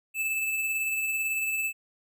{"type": "tone with tremolo", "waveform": "square", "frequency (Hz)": 2627, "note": "E7", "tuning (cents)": -7, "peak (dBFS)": -26, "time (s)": [0.14, 1.73], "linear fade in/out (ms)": 50, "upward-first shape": "sine", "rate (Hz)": 18, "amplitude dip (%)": 30, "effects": []}